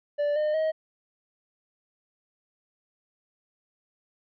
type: tone with pitch steps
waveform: triangle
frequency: 584 / 607.4 / 631.7 Hz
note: D5 / D#5 / D#5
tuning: -10 / -42 / +26 cents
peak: -21 dBFS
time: 0.18-0.72 s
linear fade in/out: 20 ms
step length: 180 ms
effects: resampled to 11025 Hz